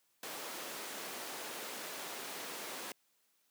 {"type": "high-pass noise", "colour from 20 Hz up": "pink", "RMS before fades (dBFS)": -44, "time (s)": [0.23, 2.92], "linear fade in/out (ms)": 2, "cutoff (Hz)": 350, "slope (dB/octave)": 12, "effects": ["white hiss -75 dBFS RMS until 3.5 s", "high-pass 150 Hz 12 dB/octave"]}